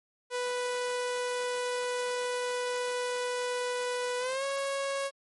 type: tone with pitch glide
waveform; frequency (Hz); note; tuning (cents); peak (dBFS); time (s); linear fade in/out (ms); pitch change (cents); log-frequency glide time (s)
sawtooth; 493.9 to 551.2; B4 to C#5; 0 to -10; -26; 0.3-5.11; 50; +190; 4.19-4.44
effects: MP3 48 kbps